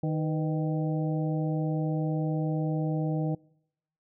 harmonic tone with a mistuned harmonic, 155.56 Hz, D#3, in tune, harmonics 1 / 2 / 3 / 4 / 5, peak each -27 / -33 / -37 / -39 / -41 dBFS, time 0.03-3.35 s, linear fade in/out 5 ms, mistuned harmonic 3, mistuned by +97 cents, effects noise-tail reverb RT60 0.8 s tail -26 dB re dry

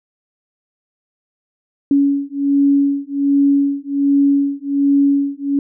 sine beating tone pair, 280 / 281.3 Hz, C#4 / C#4, +18 / +26 cents, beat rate 1.3 Hz, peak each -15 dBFS, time 1.91-5.59 s, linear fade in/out 2 ms, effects none

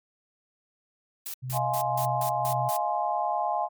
blue noise bursts, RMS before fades -35 dBFS, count 7, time 1.26-2.766 s, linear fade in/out 0 ms, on 78 ms, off 160 ms
sine tone with tremolo, 128.1 Hz, C3, 36 cents flat, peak -29 dBFS, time 1.42-2.7 s, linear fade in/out 20 ms, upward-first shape triangle, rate 1.9 Hz, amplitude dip 70%
sine chord, F minor seventh, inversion third, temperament just, 628.6 / 698.5 / 838.1 / 1047.7 Hz, Eb5 / F5 / Ab5 / C6, +18 / 0 / +16 / +2 cents, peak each -33 / -29 / -28 / -32 dBFS, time 1.52-3.69 s, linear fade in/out 50 ms
effects MP3 96 kbps

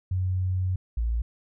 sine tone pair in turn, 92.5 / 57.28 Hz, F#2 / A#1, 0 / -30 cents, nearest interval minor sixth, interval 830 cents, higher first, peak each -23 dBFS, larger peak neither, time 0.11-0.76 / 0.97-1.22 s, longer first, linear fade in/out 5 ms, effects none

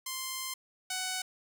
5% pulse tone pair in turn, 1046.5 / 745.6 Hz, C6 / F#5, 0 / +13 cents, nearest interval tritone, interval 587 cents, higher first, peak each -23 / -21 dBFS, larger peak second, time 0.06-0.54 / 0.9-1.22 s, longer first, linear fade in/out 5 ms, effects none

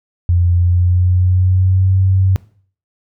sine tone with pitch glide, 87.5 to 94.87 Hz, F2 to F#2, +4 to +44 cents, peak -9 dBFS, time 0.29-2.36 s, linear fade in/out 0 ms, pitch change +140 cents, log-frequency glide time 0.54-1.95 s, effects noise-tail reverb RT60 0.5 s tail -20 dB re dry

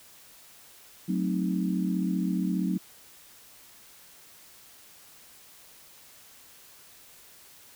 sine chord, F# diminished seventh, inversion none, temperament equal, 185 / 220 / 261.6 / 311.1 Hz, F#3 / A3 / C4 / Eb4, 0 / 0 / 0 / 0 cents, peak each -27 / -33 / -33 / -33 dBFS, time 1.08-2.78 s, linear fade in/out 10 ms, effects white hiss -53 dBFS RMS until 7.75 s

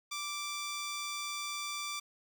10% pulse tone, 1172 Hz, D6, 4 cents flat, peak -28 dBFS, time 0.11-2 s, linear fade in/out 10 ms, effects none

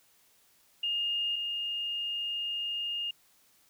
sine tone pair in turn, 2833 / 2833 Hz, F7 / F7, +24 / +24 cents, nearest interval unison, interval 0 cents, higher neither, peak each -28 / -31 dBFS, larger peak first, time 0.83-1.36 / 1.36-3.11 s, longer second, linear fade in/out 5 ms, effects white hiss -65 dBFS RMS until 3.69 s

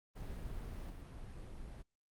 brown noise with level steps, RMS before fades -44 / -48 dBFS, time 0.15-1.83 s, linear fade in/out 20 ms, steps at 0.9 s, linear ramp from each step 2 ms, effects noise-tail reverb RT60 0.1 s tail -24 dB re dry + Opus 32 kbps

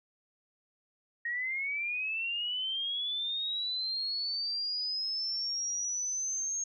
sine linear sweep, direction up, 1864.7 to 6520 Hz, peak -31 dBFS, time 1.25-6.64 s, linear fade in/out 5 ms, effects none

